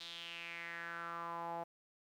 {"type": "tone with band-pass filter sweep", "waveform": "sawtooth", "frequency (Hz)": 169.2, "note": "E3", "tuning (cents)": 45, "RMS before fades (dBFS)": -45, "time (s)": [0, 1.64], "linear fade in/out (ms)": 10, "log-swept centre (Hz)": [3900, 750], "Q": 4.6, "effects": ["12-bit"]}